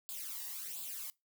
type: noise with flanger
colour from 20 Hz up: blue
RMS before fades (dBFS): -43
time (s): 0.09-1.1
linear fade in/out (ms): 0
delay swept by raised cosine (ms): 0.25 to 1.08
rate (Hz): 1.4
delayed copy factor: +0.8
effects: noise-tail reverb RT60 0.2 s tail -22 dB re dry